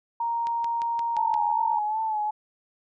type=tone; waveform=sine; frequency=932.3 Hz; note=A#5; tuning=in tune; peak=-24 dBFS; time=0.2-1.79 s; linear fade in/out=5 ms
type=click train; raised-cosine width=0.2 ms; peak=-22 dBFS; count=6; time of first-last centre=0.47-1.341 s; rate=5.74 Hz
type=tone with vibrato; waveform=sine; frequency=864 Hz; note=A5; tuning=32 cents flat; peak=-24 dBFS; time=1.16-2.31 s; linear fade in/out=10 ms; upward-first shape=sine; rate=2.6 Hz; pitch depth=49 cents each way
effects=none